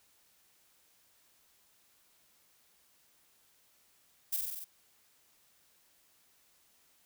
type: noise with echo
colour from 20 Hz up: violet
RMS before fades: -32 dBFS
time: 4.32-4.37 s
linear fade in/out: 10 ms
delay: 46 ms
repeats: 6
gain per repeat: -2 dB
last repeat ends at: 4.646 s
effects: white hiss -68 dBFS RMS until 7.05 s